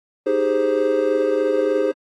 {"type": "chord", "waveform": "triangle", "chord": "Ab major seventh", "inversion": "second", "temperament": "equal", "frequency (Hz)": [311.1, 392, 415.3, 523.3], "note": ["Eb4", "G4", "Ab4", "C5"], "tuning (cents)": [0, 0, 0, 0], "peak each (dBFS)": [-23, -22, -19, -18], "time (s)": [0.26, 1.92], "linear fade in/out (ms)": 10, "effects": ["AAC 32 kbps"]}